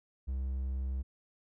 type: tone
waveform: triangle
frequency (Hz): 65.7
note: C2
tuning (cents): +8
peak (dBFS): -30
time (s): 0.27-1.03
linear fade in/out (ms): 20
effects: none